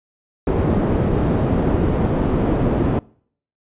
white low-pass noise, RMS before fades -18 dBFS, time 0.47-2.99 s, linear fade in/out 2 ms, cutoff 340 Hz, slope 12 dB/octave, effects noise-tail reverb RT60 0.6 s tail -25 dB re dry + resampled to 8000 Hz

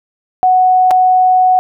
sine tone with dropouts, 740 Hz, F#5, in tune, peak -6 dBFS, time 0.43-1.59 s, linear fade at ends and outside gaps 0 ms, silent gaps 0.908-0.912 s, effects none

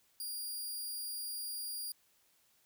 10% pulse tone, 4810 Hz, D8, 41 cents sharp, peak -32 dBFS, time 0.2-1.92 s, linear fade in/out 2 ms, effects white hiss -71 dBFS RMS until 2.65 s

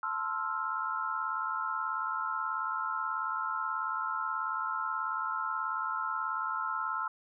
sine chord, F major seventh, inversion first, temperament equal, 880 / 1046.5 / 1318.5 / 1396.9 Hz, A5 / C6 / E6 / F6, 0 / 0 / 0 / 0 cents, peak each -40 / -37 / -34 / -37 dBFS, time 0.03-7.08 s, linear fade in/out 2 ms, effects none

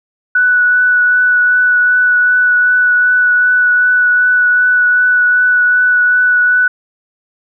sine tone with vibrato, 1480 Hz, F#6, in tune, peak -7 dBFS, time 0.35-6.68 s, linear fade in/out 5 ms, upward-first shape triangle, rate 2.6 Hz, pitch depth 14 cents each way, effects none

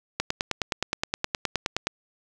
click train, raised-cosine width 0.2 ms, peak -7 dBFS, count 17, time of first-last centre 0.2-1.87 s, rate 9.58 Hz, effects none

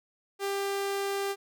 sawtooth tone, 396.5 Hz, G4, 20 cents sharp, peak -25 dBFS, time 0.39-1.36 s, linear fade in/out 50 ms, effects none

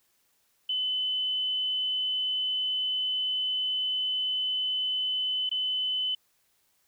sine tone with dropouts, 3023 Hz, F#7, 36 cents sharp, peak -26 dBFS, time 0.69-6.15 s, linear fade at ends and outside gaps 5 ms, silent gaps 5.493-5.513 s, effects white hiss -70 dBFS RMS until 6.87 s

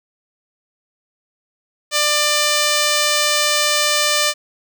5% pulse tone, 595 Hz, D5, 22 cents sharp, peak -3 dBFS, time 1.91-4.34 s, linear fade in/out 50 ms, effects none

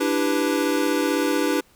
square chord, E minor seventh, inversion third, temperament equal, 293.7 / 329.6 / 392 / 493.9 Hz, D4 / E4 / G4 / B4, 0 / 0 / 0 / 0 cents, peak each -24 / -27 / -27 / -27 dBFS, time 0-1.61 s, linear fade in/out 10 ms, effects pink hiss -57 dBFS RMS until 1.75 s

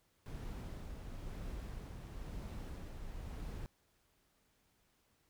brown noise with tremolo, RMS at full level -44 dBFS, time 0.26-3.66 s, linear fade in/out 0 ms, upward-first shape sine, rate 1 Hz, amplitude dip 30%, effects pink hiss -75 dBFS RMS until 5.29 s

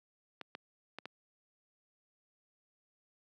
clicks, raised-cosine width 0.3 ms, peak -26 dBFS, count 4, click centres 0.413 / 0.551 / 0.986 / 1.056 s, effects high-pass 200 Hz 12 dB/octave

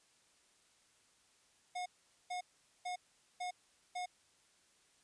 square tone bursts, 723 Hz, F#5, 40 cents flat, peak -39 dBFS, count 5, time 1.75-4.06 s, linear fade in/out 10 ms, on 110 ms, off 440 ms, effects white hiss -70 dBFS RMS until 5.03 s + resampled to 22050 Hz

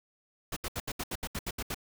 pink noise bursts, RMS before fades -35 dBFS, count 11, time 0.52-1.745 s, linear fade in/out 5 ms, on 45 ms, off 73 ms, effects none

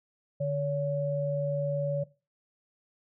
sine tone pair together, 146.83 / 566 Hz, D3 / C#5, 0 / +36 cents, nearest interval octave + major seventh, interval 2336 cents, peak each -30 / -29 dBFS, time 0.4-2.04 s, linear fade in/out 10 ms, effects noise-tail reverb RT60 0.3 s tail -19 dB re dry

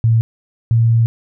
sine tone pair in turn, 113.8 / 114.99 Hz, A#2 / A#2, -41 / -23 cents, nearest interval unison, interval 18 cents, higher second, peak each -9 dBFS, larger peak neither, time 0.04-0.21 / 0.71-1.06 s, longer second, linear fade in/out 0 ms, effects none

